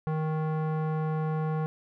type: tone with low-pass filter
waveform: square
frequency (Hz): 156.4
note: D#3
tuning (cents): +9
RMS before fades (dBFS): -29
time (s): 0.07-1.66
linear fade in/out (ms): 0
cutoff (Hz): 1100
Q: 1.3
effects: none